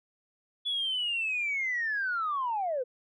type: linear sweep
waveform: sine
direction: down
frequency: 3435 to 475.7 Hz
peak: -27 dBFS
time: 0.65-2.84 s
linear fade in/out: 20 ms
effects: tanh soft clip ceiling -23 dBFS

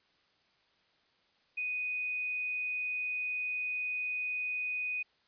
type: tone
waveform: sine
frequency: 2489 Hz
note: D#7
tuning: in tune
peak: -32 dBFS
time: 1.57-5.03 s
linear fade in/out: 10 ms
effects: white hiss -70 dBFS RMS until 5.27 s + resampled to 11025 Hz

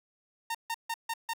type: tone bursts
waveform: sawtooth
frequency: 916 Hz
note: A#5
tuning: 31 cents flat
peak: -27 dBFS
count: 5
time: 0.5-1.335 s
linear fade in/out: 5 ms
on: 47 ms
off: 150 ms
effects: none

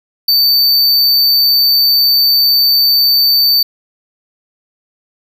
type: tone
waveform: square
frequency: 4569 Hz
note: D8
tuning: 48 cents flat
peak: -8 dBFS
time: 0.28-3.63 s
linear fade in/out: 5 ms
effects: none

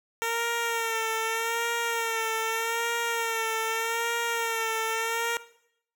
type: tone with vibrato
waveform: 10% pulse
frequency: 457 Hz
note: A#4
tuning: 34 cents flat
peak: -18 dBFS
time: 0.22-5.37 s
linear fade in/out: 0 ms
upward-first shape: sine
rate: 0.82 Hz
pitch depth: 42 cents each way
effects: noise-tail reverb RT60 0.7 s tail -17 dB re dry

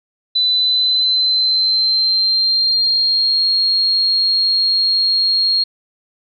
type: tone with pitch glide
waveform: sine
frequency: 4000 to 4262 Hz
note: B7 to C8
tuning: +21 to +31 cents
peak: -12 dBFS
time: 0.35-5.64 s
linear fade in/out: 10 ms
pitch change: +110 cents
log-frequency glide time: 0.52-3.47 s
effects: none

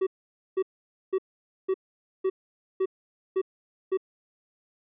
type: tone bursts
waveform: triangle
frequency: 379.6 Hz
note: F#4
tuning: 44 cents sharp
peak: -20 dBFS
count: 8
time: 0.01-3.974 s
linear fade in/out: 10 ms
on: 58 ms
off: 500 ms
effects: resampled to 8000 Hz

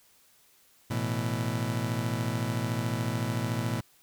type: chord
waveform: 30% pulse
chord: A suspended second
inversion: none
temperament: just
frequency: 110 / 123.75 / 165 Hz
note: A2 / B2 / E3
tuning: 0 / +4 / +2 cents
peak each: -29 / -29 / -34 dBFS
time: 0.9-3.81 s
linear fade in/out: 10 ms
effects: white hiss -62 dBFS RMS until 4.02 s

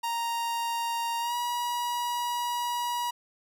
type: tone with pitch glide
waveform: 45% pulse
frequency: 932.3 to 964.6 Hz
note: A#5 to B5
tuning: 0 to -41 cents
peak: -28 dBFS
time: 0.03-3.11 s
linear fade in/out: 10 ms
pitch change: +59 cents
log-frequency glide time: 1.2-1.35 s
effects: none

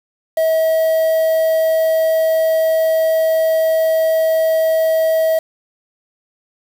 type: tone with quantisation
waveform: triangle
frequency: 643 Hz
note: E5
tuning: 43 cents flat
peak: -10 dBFS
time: 0.37-5.39 s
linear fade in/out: 5 ms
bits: 5
effects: none

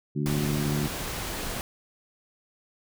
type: harmonic tone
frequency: 73.42 Hz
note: D2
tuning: in tune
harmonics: 2 / 3 / 4 / 5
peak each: -27 / -31 / -33 / -35 dBFS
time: 0.15-0.88 s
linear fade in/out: 20 ms
type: noise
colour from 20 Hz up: pink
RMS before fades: -33 dBFS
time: 0.26-1.61 s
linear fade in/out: 0 ms
effects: none

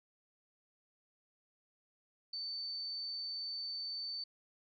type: tone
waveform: sine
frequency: 4541 Hz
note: C#8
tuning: 41 cents sharp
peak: -38 dBFS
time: 2.33-4.24 s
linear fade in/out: 5 ms
effects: MP3 96 kbps

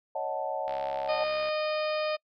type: chord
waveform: sine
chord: D# half-diminished seventh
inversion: third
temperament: equal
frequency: 554.4 / 622.3 / 740 / 880 Hz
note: C#5 / D#5 / F#5 / A5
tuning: 0 / 0 / 0 / 0 cents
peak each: -35 dBFS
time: 0.15-1.24 s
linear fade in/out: 5 ms
type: click train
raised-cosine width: 0.3 ms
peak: -27 dBFS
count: 56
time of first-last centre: 0.68-1.486 s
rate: 68.2 Hz
type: harmonic tone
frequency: 614 Hz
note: D#5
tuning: 23 cents flat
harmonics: 1 / 2 / 3 / 4 / 5 / 6 / 7 / 8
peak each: -28 / -36 / -43 / -37 / -44 / -46 / -46 / -43 dBFS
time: 1.08-2.17 s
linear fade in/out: 20 ms
effects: noise-tail reverb RT60 0.1 s tail -25 dB re dry

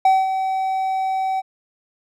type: tone with ADSR envelope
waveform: triangle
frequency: 763 Hz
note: G5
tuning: 47 cents flat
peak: -8 dBFS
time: 0.05-1.42 s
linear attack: 4 ms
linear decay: 210 ms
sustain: -9 dB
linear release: 31 ms
effects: none

